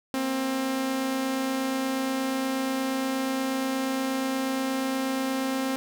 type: tone pair together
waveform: sawtooth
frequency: 236.8 / 265.2 Hz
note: A#3 / C4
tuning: +27 / +23 cents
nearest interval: major second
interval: 196 cents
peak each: -32 / -22 dBFS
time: 0.14-5.76 s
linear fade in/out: 0 ms
effects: none